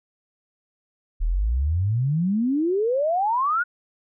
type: exponential sweep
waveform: sine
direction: up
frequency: 36.71 to 1489 Hz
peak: -19 dBFS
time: 1.2-3.64 s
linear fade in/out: 20 ms
effects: none